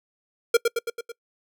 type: tone with echo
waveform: square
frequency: 466.2 Hz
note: A#4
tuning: in tune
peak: -14 dBFS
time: 0.54-0.57 s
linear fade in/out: 5 ms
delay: 110 ms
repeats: 5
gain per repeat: -4 dB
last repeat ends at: 1.12 s
effects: noise-tail reverb RT60 0.1 s tail -25 dB re dry

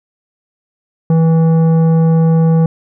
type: tone with tanh clipping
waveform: triangle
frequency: 162.9 Hz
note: E3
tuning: 20 cents flat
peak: -9 dBFS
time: 1.1-2.66 s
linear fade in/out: 2 ms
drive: 15 dB
effects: none

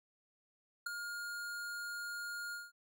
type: tone with ADSR envelope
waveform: square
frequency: 1420 Hz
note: F6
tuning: 28 cents sharp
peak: -34 dBFS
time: 0.86-2.72 s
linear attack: 7 ms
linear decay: 8 ms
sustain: -7 dB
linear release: 190 ms
effects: none

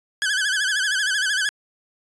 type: tone with vibrato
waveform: sawtooth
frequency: 1600 Hz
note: G6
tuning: 35 cents sharp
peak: -16 dBFS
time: 0.22-1.49 s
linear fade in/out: 0 ms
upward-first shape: sine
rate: 13 Hz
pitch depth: 120 cents each way
effects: resampled to 22050 Hz

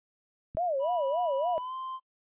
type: click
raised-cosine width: 5 ms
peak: -29 dBFS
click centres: 0.55 s
type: tone with vibrato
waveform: sine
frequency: 622.3 Hz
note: D#5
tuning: in tune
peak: -26 dBFS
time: 0.57-1.58 s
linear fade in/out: 0 ms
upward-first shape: sine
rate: 3.5 Hz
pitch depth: 260 cents each way
type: tone with pitch glide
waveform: triangle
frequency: 979 to 1043.2 Hz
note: B5 to C6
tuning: -15 to -5 cents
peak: -33 dBFS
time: 0.79-2 s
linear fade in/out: 50 ms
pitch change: +110 cents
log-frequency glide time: 1.56-1.74 s
effects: noise-tail reverb RT60 0.1 s tail -24 dB re dry + resampled to 8000 Hz

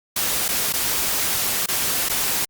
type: noise with dropouts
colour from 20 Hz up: white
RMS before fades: -22 dBFS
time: 0.16-2.45 s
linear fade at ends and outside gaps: 5 ms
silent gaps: 0.482-0.487 / 0.726-0.736 / 1.661-1.685 / 2.088-2.096 s
effects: Opus 48 kbps

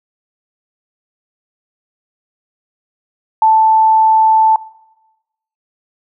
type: tone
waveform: sine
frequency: 880 Hz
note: A5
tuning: in tune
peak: -6 dBFS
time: 3.42-4.56 s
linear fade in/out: 2 ms
effects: noise-tail reverb RT60 1.0 s tail -21 dB re dry

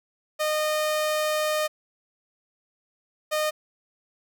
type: tone pair in turn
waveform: sawtooth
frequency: 613 / 613 Hz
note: D#5 / D#5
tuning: -26 / -26 cents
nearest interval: unison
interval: 0 cents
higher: neither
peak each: -19 / -19 dBFS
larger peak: neither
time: 0.39-1.68 / 3.31-3.51 s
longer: first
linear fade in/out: 20 ms
effects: none

